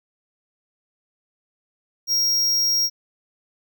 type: tone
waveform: square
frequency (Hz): 5600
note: F8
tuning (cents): +4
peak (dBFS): -18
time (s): 2.07-2.9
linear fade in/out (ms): 50
effects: none